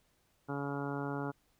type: harmonic tone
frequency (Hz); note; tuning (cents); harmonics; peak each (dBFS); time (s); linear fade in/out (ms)
141.2; C#3; +32; 1 / 2 / 3 / 4 / 5 / 6 / 7 / 8 / 9 / 10; -40 / -39 / -42 / -47 / -47 / -45 / -49 / -50 / -50 / -46; 0.48-1.32; 20
effects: pink hiss -73 dBFS RMS until 1.59 s